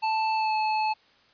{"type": "tone with pitch glide", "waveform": "square", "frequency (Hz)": [880, 865.4], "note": ["A5", "A5"], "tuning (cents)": [0, -29], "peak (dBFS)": -24, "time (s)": [0.02, 0.94], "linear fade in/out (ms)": 20, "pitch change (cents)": -29, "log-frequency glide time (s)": [0.36, 0.55], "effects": ["white hiss -60 dBFS RMS until 1.33 s", "resampled to 11025 Hz"]}